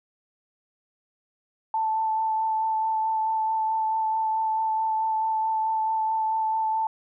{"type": "tone with vibrato", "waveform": "sine", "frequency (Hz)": 881, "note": "A5", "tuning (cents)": 2, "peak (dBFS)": -22, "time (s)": [1.74, 6.87], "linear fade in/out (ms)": 2, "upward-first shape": "sine", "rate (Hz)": 4.6, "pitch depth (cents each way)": 13, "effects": []}